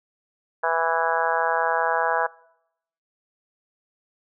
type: harmonic tone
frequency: 164.81 Hz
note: E3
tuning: in tune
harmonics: 3 / 4 / 5 / 6 / 7 / 8 / 9 / 10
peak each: -28 / -26 / -27 / -26 / -32 / -32 / -29 / -29 dBFS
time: 0.63-2.27 s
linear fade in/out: 10 ms
effects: noise-tail reverb RT60 0.8 s tail -23 dB re dry